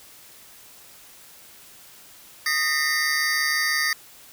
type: tone cluster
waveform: square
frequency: 1238 / 1826 / 1972 / 2115 / 4701 Hz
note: D#6 / A#6 / B6 / C7 / D8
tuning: -9 / -36 / -3 / +18 / +1 cents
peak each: -32 / -25 / -28 / -32 / -28 dBFS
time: 2.46-3.93 s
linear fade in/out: 2 ms
effects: white hiss -48 dBFS RMS until 4.32 s